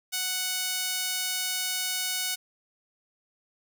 sawtooth tone with high-pass filter, 740 Hz, F#5, in tune, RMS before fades -30 dBFS, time 0.12-2.36 s, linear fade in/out 20 ms, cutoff 3200 Hz, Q 0.62, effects none

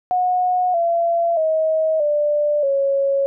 sine tone with pitch steps, 728 / 679.2 / 633.8 / 591.3 / 551.7 Hz, F#5 / F5 / D#5 / D5 / C#5, -28 / -48 / +32 / +12 / -8 cents, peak -15 dBFS, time 0.11-3.26 s, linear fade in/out 0 ms, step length 630 ms, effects none

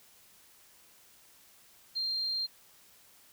sine tone, 4186 Hz, C8, in tune, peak -30 dBFS, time 1.95-2.47 s, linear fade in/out 20 ms, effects white hiss -60 dBFS RMS until 3.32 s

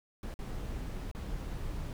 brown noise with dropouts, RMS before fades -38 dBFS, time 0.23-1.93 s, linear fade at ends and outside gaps 1 ms, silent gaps 0.341-0.39 / 1.114-1.149 s, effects none

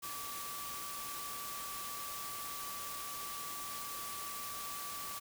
sine tone in noise, 1155 Hz, D6, 29 cents flat, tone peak -45 dBFS, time 0.02-5.2 s, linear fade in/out 20 ms, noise white, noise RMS -44 dBFS, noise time 0.02-5.2 s, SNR -4 dB, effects none

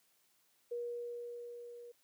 sine tone with level ramp, 478.1 Hz, A#4, 44 cents sharp, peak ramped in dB -36 to -49 dBFS, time 0.71-1.92 s, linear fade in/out 10 ms, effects white hiss -73 dBFS RMS until 2.03 s + high-pass 100 Hz 12 dB/octave

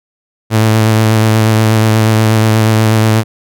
sawtooth tone with vibrato, 110 Hz, A2, in tune, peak -3 dBFS, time 0.5-3.24 s, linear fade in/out 50 ms, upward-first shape sine, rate 8.3 Hz, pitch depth 22 cents each way, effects none

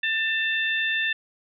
harmonic tone, 892 Hz, A5, 23 cents sharp, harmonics 2 / 3 / 4, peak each -24 / -28 / -30 dBFS, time 0.03-1.13 s, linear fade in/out 5 ms, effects none

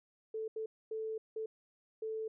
sine tone bursts at uneven times, 440 Hz, A4, in tune, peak -36 dBFS, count 5, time 0.34-0.48 / 0.56-0.66 / 0.91-1.18 / 1.36-1.46 / 2.02-2.28 s, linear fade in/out 5 ms, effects none

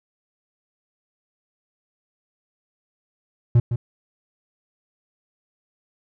triangle tone with echo, 119.1 Hz, A#2, 38 cents sharp, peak -9 dBFS, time 3.55-3.6 s, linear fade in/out 5 ms, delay 160 ms, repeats 1, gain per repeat -9 dB, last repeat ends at 3.76 s, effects none

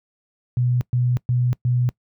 sine tone bursts, 123.47 Hz, B2, in tune, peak -16 dBFS, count 4, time 0.57-1.89 s, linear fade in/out 0 ms, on 240 ms, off 120 ms, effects noise-tail reverb RT60 0.1 s tail -23 dB re dry + high-pass 60 Hz 12 dB/octave

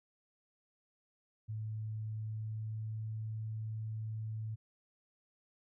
sine tone with pitch glide, 108.8 to 109.68 Hz, A2 to A2, -19 to -5 cents, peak -37 dBFS, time 1.48-4.56 s, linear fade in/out 20 ms, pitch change +14 cents, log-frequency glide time 2.13-3.11 s, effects none

